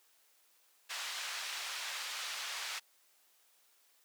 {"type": "band-pass noise", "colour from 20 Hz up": "white", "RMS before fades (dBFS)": -41, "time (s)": [0.89, 2.8], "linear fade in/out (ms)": 20, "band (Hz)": [1000, 4600], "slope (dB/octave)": 12, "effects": ["white hiss -69 dBFS RMS until 4.04 s", "high-pass 400 Hz 12 dB/octave"]}